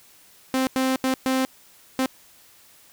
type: tone bursts at uneven times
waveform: sawtooth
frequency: 261.6 Hz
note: C4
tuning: in tune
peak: -16 dBFS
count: 5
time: 0.54-0.67 / 0.76-0.96 / 1.04-1.14 / 1.26-1.45 / 1.99-2.06 s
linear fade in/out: 0 ms
effects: white hiss -53 dBFS RMS until 2.92 s